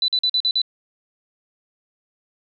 sine tone bursts, 3988 Hz, B7, 16 cents sharp, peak -16 dBFS, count 6, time 0.02-0.617 s, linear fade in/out 2 ms, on 62 ms, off 45 ms, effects none

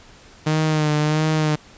sawtooth tone with vibrato, 153.5 Hz, D#3, 23 cents flat, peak -13 dBFS, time 0.46-1.56 s, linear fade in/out 10 ms, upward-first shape sine, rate 1.5 Hz, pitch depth 37 cents each way, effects pink hiss -47 dBFS RMS until 1.77 s + resampled to 16000 Hz

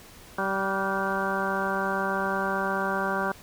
harmonic tone with a mistuned harmonic, 193.5 Hz, G3, 22 cents flat, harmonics 1 / 2 / 3 / 4 / 5 / 6 / 7 / 8, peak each -33 / -33 / -33 / -33 / -33 / -33 / -33 / -33 dBFS, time 0.38-3.32 s, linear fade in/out 5 ms, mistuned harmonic 7, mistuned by +73 cents, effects pink hiss -49 dBFS RMS until 3.42 s

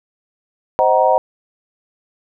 sine chord, C half-diminished seventh, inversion none, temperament just, 523.3 / 627.9 / 753.5 / 941.9 Hz, C5 / Eb5 / Gb5 / Bb5, 0 / +16 / +31 / +18 cents, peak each -16 dBFS, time 0.79-1.18 s, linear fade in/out 0 ms, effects none

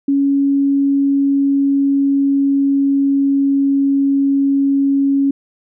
sine tone with pitch glide, 278.4 to 276.6 Hz, C#4 to C#4, +8 to -4 cents, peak -11 dBFS, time 0.08-5.31 s, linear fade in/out 5 ms, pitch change -12 cents, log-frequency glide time 0.25-3.81 s, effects none

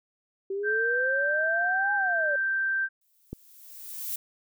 sine exponential two-way sweep, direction up then down, 383.5 to 829 to 561 Hz, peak -28 dBFS, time 0.5-2.36 s, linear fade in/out 5 ms, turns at 1.94 s
sine tone, 1567 Hz, G6, 1 cent flat, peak -24 dBFS, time 0.63-2.89 s, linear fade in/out 50 ms
violet noise with exponential growth, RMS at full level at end -31 dBFS, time 3.01-4.16 s, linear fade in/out 5 ms, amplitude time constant 250 ms
click, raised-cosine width 3 ms, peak -22 dBFS, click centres 3.33 s
effects none

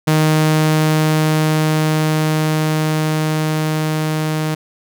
sawtooth tone with level ramp, 155.56 Hz, D#3, in tune, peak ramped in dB -7 to -13 dBFS, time 0.07-4.55 s, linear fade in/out 10 ms, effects none

